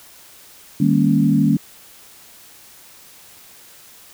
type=chord; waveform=sine; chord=Eb dominant seventh; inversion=none; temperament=equal with one note detuned; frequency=155.56 / 200.6 / 233.1 / 277.2 Hz; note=Eb3 / G3 / Bb3 / Db4; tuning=0 / +40 / 0 / 0 cents; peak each=-18 dBFS; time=0.8-1.57 s; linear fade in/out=5 ms; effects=white hiss -45 dBFS RMS until 4.13 s